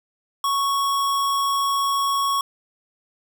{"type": "tone", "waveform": "square", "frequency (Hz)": 1108.7, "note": "C#6", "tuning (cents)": 0, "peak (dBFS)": -20, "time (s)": [0.44, 2.41], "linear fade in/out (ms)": 2, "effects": []}